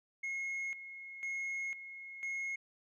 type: tone with tremolo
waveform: sine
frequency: 2163 Hz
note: C#7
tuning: 43 cents flat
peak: -33 dBFS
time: 0.23-2.56 s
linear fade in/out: 10 ms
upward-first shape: square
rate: 1 Hz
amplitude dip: 75%
effects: tanh soft clip ceiling -35 dBFS